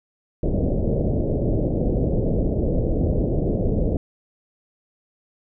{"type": "low-pass noise", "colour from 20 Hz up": "pink", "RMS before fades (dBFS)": -21, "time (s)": [0.43, 3.97], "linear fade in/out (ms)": 2, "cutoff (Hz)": 600, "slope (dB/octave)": 48, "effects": []}